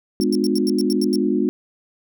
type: chord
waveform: sine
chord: G# diminished seventh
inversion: none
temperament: just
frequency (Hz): 207.7 / 249.2 / 299 / 358.8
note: G#3 / B3 / D4 / F4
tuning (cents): 0 / +16 / +31 / +47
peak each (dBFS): -22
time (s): 0.2-1.49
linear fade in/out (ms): 0
type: tone bursts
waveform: sawtooth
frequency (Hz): 5460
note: F8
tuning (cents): -40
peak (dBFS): -23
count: 9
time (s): 0.21-1.157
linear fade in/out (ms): 0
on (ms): 27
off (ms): 88
effects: none